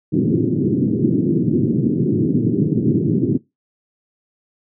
white band-pass noise, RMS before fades -17 dBFS, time 0.12-3.38 s, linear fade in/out 20 ms, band 110 to 360 Hz, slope 48 dB/octave, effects noise-tail reverb RT60 0.2 s tail -21 dB re dry

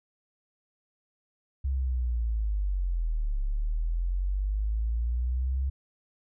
sine linear two-way sweep, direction down then up, 68.2 to 34.34 to 67.4 Hz, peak -25 dBFS, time 1.64-5.7 s, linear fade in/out 10 ms, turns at 3.4 s, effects none

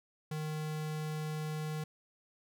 square tone, 154.3 Hz, D#3, 14 cents flat, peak -36 dBFS, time 0.31-1.84 s, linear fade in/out 5 ms, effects none

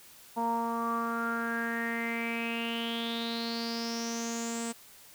sawtooth tone with low-pass filter sweep, 231.6 Hz, A#3, 11 cents flat, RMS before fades -33 dBFS, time 0.36-4.73 s, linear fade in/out 20 ms, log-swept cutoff 870 to 8200 Hz, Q 8.8, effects white hiss -54 dBFS RMS until 5.14 s

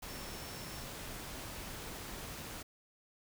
sine tone in noise, 5410 Hz, E8, 44 cents sharp, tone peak -54 dBFS, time 0.08-0.84 s, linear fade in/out 10 ms, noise pink, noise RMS -45 dBFS, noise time 0.02-2.63 s, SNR -12 dB, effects none

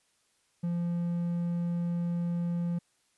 triangle tone, 172.4 Hz, F3, 22 cents flat, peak -26 dBFS, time 0.63-2.79 s, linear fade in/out 10 ms, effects white hiss -71 dBFS RMS until 3.17 s + resampled to 24000 Hz

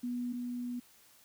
sine tone pair in turn, 244.3 / 244.3 Hz, B3 / B3, -19 / -19 cents, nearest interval unison, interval 0 cents, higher neither, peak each -33 / -35 dBFS, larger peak first, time 0.03-0.33 / 0.33-0.8 s, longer second, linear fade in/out 10 ms, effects white hiss -62 dBFS RMS until 1.24 s

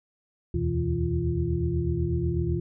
sine tone cluster, 76.4 / 84.5 / 122.8 / 163.2 / 346.5 Hz, D#2 / E2 / B2 / E3 / F4, -31 / +43 / -9 / -17 / -14 cents, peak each -30 dBFS, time 0.54-2.6 s, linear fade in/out 5 ms, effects none

